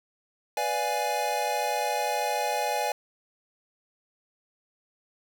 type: chord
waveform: square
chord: B diminished seventh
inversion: none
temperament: equal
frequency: 493.9 / 587.3 / 698.5 / 830.6 Hz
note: B4 / D5 / F5 / Ab5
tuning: 0 / 0 / 0 / 0 cents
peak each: -35 / -33 / -34 / -29 dBFS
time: 0.57-2.92 s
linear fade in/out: 2 ms
effects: none